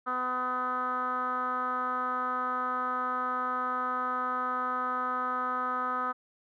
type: tone with low-pass filter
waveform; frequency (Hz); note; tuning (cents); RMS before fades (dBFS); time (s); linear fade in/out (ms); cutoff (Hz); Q
10% pulse; 251.9; B3; +34; -31; 0.06-6.13; 20; 1300; 6.5
effects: none